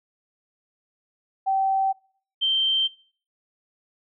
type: tone pair in turn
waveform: sine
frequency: 773 / 3132 Hz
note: G5 / G7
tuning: -24 / -2 cents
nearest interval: 2 octaves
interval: 2422 cents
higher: second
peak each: -19 dBFS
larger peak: neither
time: 1.46-1.93 / 2.41-2.88 s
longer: neither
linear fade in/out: 20 ms
effects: noise-tail reverb RT60 0.5 s tail -23 dB re dry